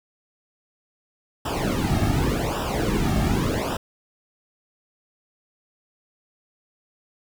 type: noise with flanger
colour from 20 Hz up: brown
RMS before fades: -23 dBFS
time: 1.45-3.77 s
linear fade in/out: 5 ms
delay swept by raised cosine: 0.46 to 2.06 ms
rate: 0.87 Hz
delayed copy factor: -0.9
effects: none